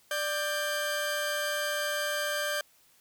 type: tone pair together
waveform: sawtooth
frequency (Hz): 592 / 1580.5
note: D5 / G6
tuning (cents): +14 / +14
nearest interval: octave + perfect fourth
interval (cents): 1700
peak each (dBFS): -28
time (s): 0.11-2.61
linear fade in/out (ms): 2
effects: white hiss -63 dBFS RMS until 3 s